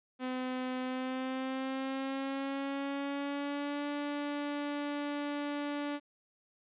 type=tone with pitch glide; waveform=sawtooth; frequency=255.4 to 290 Hz; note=C4 to D4; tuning=-42 to -22 cents; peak=-30 dBFS; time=0.19-6 s; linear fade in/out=50 ms; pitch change=+220 cents; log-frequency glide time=0.81-3.87 s; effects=resampled to 8000 Hz + 12-bit